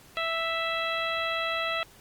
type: harmonic tone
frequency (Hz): 659.3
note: E5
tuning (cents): 0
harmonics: 1 / 2 / 3 / 4 / 5 / 6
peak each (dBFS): -33 / -32 / -34 / -34 / -36 / -39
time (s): 0.17-1.83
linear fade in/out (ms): 0
effects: pink hiss -54 dBFS RMS until 2 s + Opus 48 kbps